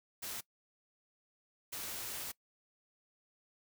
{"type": "noise bursts at uneven times", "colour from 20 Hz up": "white", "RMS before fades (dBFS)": -42, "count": 2, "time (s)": [[0.22, 0.41], [1.72, 2.32]], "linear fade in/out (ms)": 10, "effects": ["noise-tail reverb RT60 0.1 s tail -21 dB re dry"]}